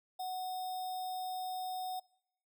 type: tone with sample-and-hold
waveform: sine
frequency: 740 Hz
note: F#5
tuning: in tune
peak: -36 dBFS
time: 0.19-2 s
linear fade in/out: 10 ms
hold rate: 4410 Hz
effects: noise-tail reverb RT60 0.8 s tail -24 dB re dry